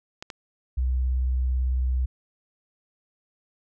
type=clicks; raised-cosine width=0.2 ms; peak=-18 dBFS; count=2; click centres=0.225 / 0.302 s
type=tone with vibrato; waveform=sine; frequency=63.5 Hz; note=B1; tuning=49 cents sharp; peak=-21 dBFS; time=0.77-2.06 s; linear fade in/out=10 ms; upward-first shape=sine; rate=18 Hz; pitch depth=23 cents each way
effects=none